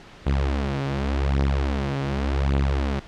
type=beating tone pair; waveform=sawtooth; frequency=68.3 / 69.17 Hz; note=C#2 / C#2; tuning=-25 / -3 cents; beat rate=0.87 Hz; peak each=-20 / -20 dBFS; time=0.26-3 s; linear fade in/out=10 ms; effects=pink hiss -45 dBFS RMS until 3.07 s + low-pass 4000 Hz 12 dB/octave